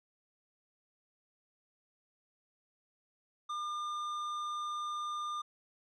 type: tone with tanh clipping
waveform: triangle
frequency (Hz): 1204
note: D6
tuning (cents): +43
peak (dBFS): -37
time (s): 3.49-5.42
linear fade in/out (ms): 10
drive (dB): 14
effects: none